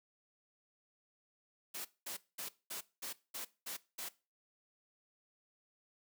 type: noise bursts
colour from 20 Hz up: white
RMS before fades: -43 dBFS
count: 8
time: 1.74-4.09 s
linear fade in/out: 10 ms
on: 110 ms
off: 210 ms
effects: noise-tail reverb RT60 0.3 s tail -19 dB re dry + high-pass 200 Hz 12 dB/octave